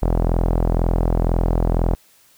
sawtooth tone with low-pass filter, 42.03 Hz, E1, 34 cents sharp, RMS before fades -18 dBFS, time 0.02-1.95 s, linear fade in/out 0 ms, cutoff 730 Hz, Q 1.5, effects white hiss -54 dBFS RMS until 2.37 s

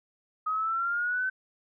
sine exponential sweep, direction up, 1254 to 1534 Hz, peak -26 dBFS, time 0.46-1.3 s, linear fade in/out 10 ms, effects none

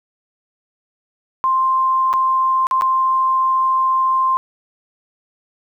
sine tone with dropouts, 1049 Hz, C6, 4 cents sharp, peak -13 dBFS, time 1.44-4.37 s, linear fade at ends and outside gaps 0 ms, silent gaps 2.13-2.137 / 2.669-2.711 / 2.811-2.82 s, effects 9-bit

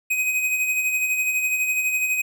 square tone with tremolo, 2513 Hz, D#7, 17 cents sharp, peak -19 dBFS, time 0.1-2.22 s, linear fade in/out 10 ms, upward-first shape sine, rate 12 Hz, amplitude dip 45%, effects none

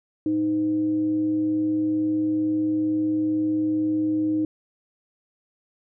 sine tone with frequency modulation, 311.1 Hz, D#4, in tune, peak -20 dBFS, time 0.26-4.45 s, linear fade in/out 2 ms, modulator 200 Hz, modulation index 0.23, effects none

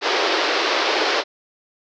pink band-pass noise, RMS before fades -20 dBFS, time 0.01-1.24 s, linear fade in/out 50 ms, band 330 to 5300 Hz, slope 48 dB/octave, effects none

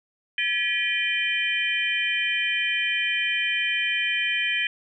sine tone cluster, 1713 / 1939 / 2411 / 3088 Hz, A6 / B6 / D7 / G7, -47 / -32 / +45 / -27 cents, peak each -29 / -29 / -26 / -27 dBFS, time 0.38-4.67 s, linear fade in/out 2 ms, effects none

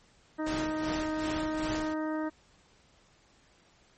harmonic tone, 311.1 Hz, D#4, in tune, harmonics 1 / 2 / 3 / 4 / 5 / 6, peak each -31 / -37 / -41 / -43 / -45 / -47 dBFS, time 0.38-2.3 s, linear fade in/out 20 ms
pink noise with tremolo, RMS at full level -36 dBFS, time 0.46-1.94 s, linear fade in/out 10 ms, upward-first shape sine, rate 2.6 Hz, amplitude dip 70%
effects pink hiss -63 dBFS RMS until 3.97 s + MP3 32 kbps

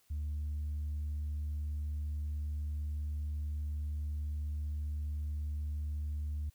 sine tone, 74.6 Hz, D2, 28 cents sharp, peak -32 dBFS, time 0.1-6.5 s, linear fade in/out 10 ms, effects tanh soft clip ceiling -32 dBFS + white hiss -70 dBFS RMS until 6.54 s

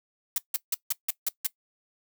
blue noise bursts, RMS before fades -26 dBFS, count 7, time 0.36-1.467 s, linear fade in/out 2 ms, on 21 ms, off 160 ms, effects noise-tail reverb RT60 0.1 s tail -19 dB re dry

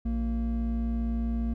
triangle tone pair together, 57.5 / 230 Hz, A#1 / A#3, -23 / -23 cents, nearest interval 2 octaves, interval 2400 cents, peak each -25 / -27 dBFS, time 0.05-1.54 s, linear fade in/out 10 ms, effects tanh soft clip ceiling -20 dBFS

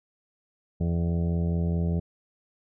harmonic tone with a mistuned harmonic, 84.8 Hz, E2, 50 cents sharp, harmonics 1 / 2 / 3 / 4 / 5 / 6 / 7 / 8 / 9, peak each -26 / -26 / -42 / -41 / -38 / -48 / -43 / -48 / -51 dBFS, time 0.8-2 s, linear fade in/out 10 ms, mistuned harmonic 8, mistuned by -31 cents, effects none

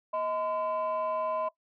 sine tone pair together, 632 / 1020.2 Hz, D#5 / C6, +27 / -44 cents, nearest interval minor sixth, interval 829 cents, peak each -29 / -30 dBFS, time 0.13-1.49 s, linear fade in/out 10 ms, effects noise-tail reverb RT60 0.1 s tail -18 dB re dry + tanh soft clip ceiling -24 dBFS

